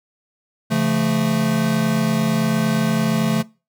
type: chord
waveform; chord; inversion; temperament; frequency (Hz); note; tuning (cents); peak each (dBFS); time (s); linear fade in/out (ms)
square; Db augmented; none; equal with one note detuned; 138.59 / 171.22 / 220; Db3 / F3 / A3; 0 / -34 / 0; -24 / -23 / -20; 0.7-3.43; 20
effects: noise-tail reverb RT60 0.3 s tail -22 dB re dry